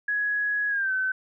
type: tone with pitch glide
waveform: sine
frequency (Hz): 1673 to 1525.3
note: G#6 to G6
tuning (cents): +12 to -48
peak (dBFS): -23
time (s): 0.08-1.12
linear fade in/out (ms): 5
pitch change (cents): -160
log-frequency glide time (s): 0.69-0.92
effects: none